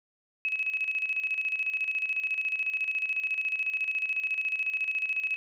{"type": "tone with tremolo", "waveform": "sine", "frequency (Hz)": 2567, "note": "E7", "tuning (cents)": -47, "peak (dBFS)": -25, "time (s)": [0.45, 5.36], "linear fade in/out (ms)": 0, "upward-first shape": "square", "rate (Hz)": 14, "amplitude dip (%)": 60, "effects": []}